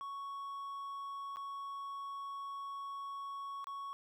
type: tone with dropouts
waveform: triangle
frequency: 1111 Hz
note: C#6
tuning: 4 cents sharp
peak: -39 dBFS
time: 0.01-3.93 s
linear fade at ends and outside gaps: 0 ms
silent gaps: 1.36-1.369 / 3.643-3.67 s
effects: none